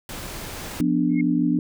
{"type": "noise", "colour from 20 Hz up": "pink", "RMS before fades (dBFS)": -34, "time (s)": [0.09, 0.81], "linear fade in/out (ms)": 2}
{"type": "chord", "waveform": "sine", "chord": "B diminished", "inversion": "second", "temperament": "equal", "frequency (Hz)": [174.61, 246.9, 293.7], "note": ["F3", "B3", "D4"], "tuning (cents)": [0, 0, 0], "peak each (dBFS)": [-24, -22, -21], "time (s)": [0.8, 1.59], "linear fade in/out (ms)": 2}
{"type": "tone with exponential growth", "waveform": "sine", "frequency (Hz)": 2156, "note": "C#7", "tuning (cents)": -49, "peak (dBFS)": -27, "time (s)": [1.09, 1.21], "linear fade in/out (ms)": 5, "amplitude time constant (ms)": 25}
{"effects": []}